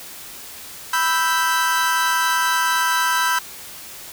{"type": "chord", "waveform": "40% pulse", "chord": "E minor", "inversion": "second", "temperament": "equal", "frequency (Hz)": [987.8, 1318.5, 1568], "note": ["B5", "E6", "G6"], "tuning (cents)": [0, 0, 0], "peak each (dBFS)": [-20, -22, -20], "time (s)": [0.93, 3.39], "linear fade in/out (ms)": 5, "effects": ["white hiss -37 dBFS RMS until 4.12 s"]}